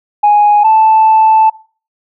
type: tone pair in turn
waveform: sine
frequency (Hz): 830.6 / 877.7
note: G#5 / A5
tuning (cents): 0 / -5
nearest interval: minor second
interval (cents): 95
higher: second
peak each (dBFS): -3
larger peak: neither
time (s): 0.23-0.64 / 0.64-1.5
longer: second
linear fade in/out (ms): 10
effects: noise-tail reverb RT60 0.4 s tail -22 dB re dry + tanh soft clip ceiling -1 dBFS